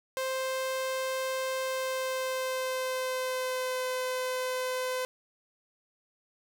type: tone with pitch glide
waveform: sawtooth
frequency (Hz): 523.3 to 510.2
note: C5 to C5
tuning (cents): 0 to -44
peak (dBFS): -26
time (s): 0.17-5.05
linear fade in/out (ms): 0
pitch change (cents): -44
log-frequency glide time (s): 1.6-3.86
effects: none